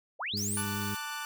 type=linear sweep; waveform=sine; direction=up; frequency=433.4 to 10880 Hz; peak=-32 dBFS; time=0.19-0.63 s; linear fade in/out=20 ms
type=harmonic tone; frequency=102.5 Hz; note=G#2; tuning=22 cents flat; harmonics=1 / 2 / 3 / 4; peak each=-37 / -36 / -47 / -45 dBFS; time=0.33-0.95 s; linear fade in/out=10 ms
type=noise; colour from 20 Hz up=blue; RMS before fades=-42 dBFS; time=0.37-0.97 s; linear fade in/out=0 ms
type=chord; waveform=sawtooth; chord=D major; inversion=second; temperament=equal with one note detuned; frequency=886.6 / 1174.7 / 1480 Hz; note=A5 / D6 / F#6; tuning=+13 / 0 / 0 cents; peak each=-37 / -37 / -35 dBFS; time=0.57-1.25 s; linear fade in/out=0 ms
effects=none